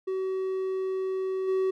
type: tone with level steps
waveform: triangle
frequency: 378.6 Hz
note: F#4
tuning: 40 cents sharp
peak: -25 / -21 dBFS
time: 0.07-1.71 s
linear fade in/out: 10 ms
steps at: 1.47 s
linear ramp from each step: 20 ms
effects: none